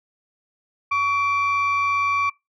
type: tone pair together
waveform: sine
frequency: 1129.3 / 2349 Hz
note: C#6 / D7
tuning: +32 / 0 cents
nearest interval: octave + minor second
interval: 1268 cents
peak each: -18 / -23 dBFS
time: 0.91-2.3 s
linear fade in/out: 10 ms
effects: noise-tail reverb RT60 0.2 s tail -22 dB re dry + tanh soft clip ceiling -14 dBFS